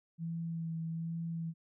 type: tone with vibrato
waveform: sine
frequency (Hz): 164.81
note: E3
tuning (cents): 0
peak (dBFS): -35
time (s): 0.18-1.54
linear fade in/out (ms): 50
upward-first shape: sine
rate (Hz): 1.2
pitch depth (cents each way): 18
effects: none